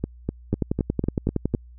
two click trains, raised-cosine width 3 ms, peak -11 / -9 dBFS, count 7 / 12, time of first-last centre 0.04-1.54 / 0.53-1.549 s, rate 4 / 10.8 Hz, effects added 60 Hz sine -43 dBFS peak until 1.78 s

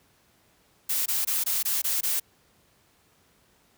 blue noise bursts, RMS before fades -26 dBFS, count 7, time 0.89-2.2 s, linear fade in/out 10 ms, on 170 ms, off 20 ms, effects pink hiss -63 dBFS RMS until 3.77 s + high-pass 60 Hz 12 dB/octave

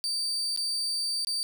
35% pulse tone with dropouts, 4633 Hz, D8, 24 cents flat, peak -26 dBFS, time 0.04-1.43 s, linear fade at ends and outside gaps 0 ms, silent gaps 0.563-0.574 / 1.248-1.271 s, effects none

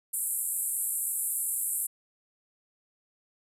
white band-pass noise, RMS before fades -31 dBFS, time 0.13-1.87 s, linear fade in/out 10 ms, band 7800 to 13000 Hz, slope 96 dB/octave, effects none

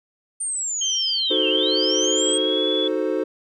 sine linear two-way sweep, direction down then up, 8990 to 2645 to 8410 Hz, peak -23 dBFS, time 0.4-2.38 s, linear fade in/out 10 ms, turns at 1.48 s
sine tone with pitch glide, 3136 to 3420 Hz, G7 to A7, 0 to -50 cents, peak -22 dBFS, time 0.81-2.88 s, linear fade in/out 5 ms, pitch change +150 cents, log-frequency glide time 2.06-2.69 s
triangle chord, D# diminished seventh, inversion none, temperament equal, 311.1 / 370 / 440 / 523.3 Hz, D#4 / F#4 / A4 / C5, 0 / 0 / 0 / 0 cents, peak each -24 dBFS, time 1.3-3.24 s, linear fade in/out 10 ms
effects none

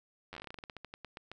slowing click train, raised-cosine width 0.3 ms, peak -28 dBFS, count 20, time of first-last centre 0.33-1.316 s, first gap 10 ms, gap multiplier 1.16, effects none

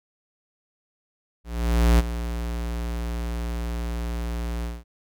square tone with ADSR envelope, 58.4 Hz, A#1, 4 cents sharp, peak -14 dBFS, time 1.44-4.84 s, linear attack 550 ms, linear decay 25 ms, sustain -13 dB, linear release 200 ms, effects none

